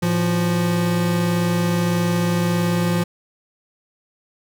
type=tone cluster; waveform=square; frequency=111.3 / 172.9 / 356 Hz; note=A2 / F3 / F4; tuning=+20 / -17 / +33 cents; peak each=-26 / -19 / -28 dBFS; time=0.02-3.04 s; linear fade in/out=10 ms; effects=none